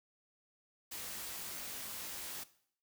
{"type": "noise with comb filter", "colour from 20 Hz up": "white", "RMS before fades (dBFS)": -44, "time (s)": [0.91, 2.44], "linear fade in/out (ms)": 10, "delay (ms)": 19, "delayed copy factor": 0.5, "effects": ["noise-tail reverb RT60 0.6 s tail -17 dB re dry"]}